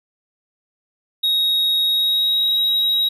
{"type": "tone with pitch glide", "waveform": "triangle", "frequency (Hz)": [3773, 3823], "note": ["A#7", "A#7"], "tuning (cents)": [20, 43], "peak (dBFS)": -14, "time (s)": [1.23, 3.09], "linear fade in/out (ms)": 10, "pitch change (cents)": 23, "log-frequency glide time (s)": [1.82, 2.58], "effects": []}